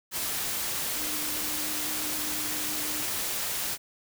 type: tone in noise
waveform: sine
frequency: 303.1 Hz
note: D#4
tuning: 45 cents flat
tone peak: -41 dBFS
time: 0.94-3.07 s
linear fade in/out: 50 ms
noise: white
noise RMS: -31 dBFS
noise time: 0.11-3.78 s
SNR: -13 dB
effects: none